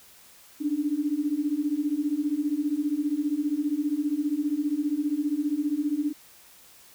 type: beating tone pair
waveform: sine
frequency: 285.3 / 300.3 Hz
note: C#4 / D4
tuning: +50 / +39 cents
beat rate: 15 Hz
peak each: -28 / -26 dBFS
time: 0.6-6.13 s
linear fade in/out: 20 ms
effects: white hiss -53 dBFS RMS until 6.94 s